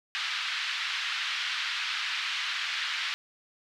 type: band-pass noise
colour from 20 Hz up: white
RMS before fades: -32 dBFS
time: 0.15-3.14 s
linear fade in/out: 0 ms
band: 1300 to 3900 Hz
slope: 24 dB/octave
effects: none